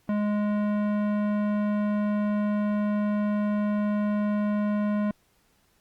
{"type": "tone with tanh clipping", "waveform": "sine", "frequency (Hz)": 208.1, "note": "G#3", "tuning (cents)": 4, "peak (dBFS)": -25, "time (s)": [0.09, 5.11], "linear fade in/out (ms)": 2, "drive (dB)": 16, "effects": ["pink hiss -66 dBFS RMS until 5.8 s", "Opus 48 kbps"]}